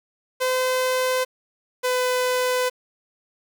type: tone pair in turn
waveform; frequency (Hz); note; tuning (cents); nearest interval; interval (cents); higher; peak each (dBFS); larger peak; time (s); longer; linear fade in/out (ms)
sawtooth; 512 / 502.9; C5 / B4; -38 / +31; unison; 31; first; -16; neither; 0.4-1.25 / 1.83-2.7; second; 20
effects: 8-bit